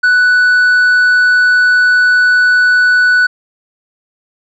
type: tone with tanh clipping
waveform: triangle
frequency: 1485 Hz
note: F#6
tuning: 6 cents sharp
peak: -7 dBFS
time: 0.03-3.27 s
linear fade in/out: 10 ms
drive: 8 dB
effects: none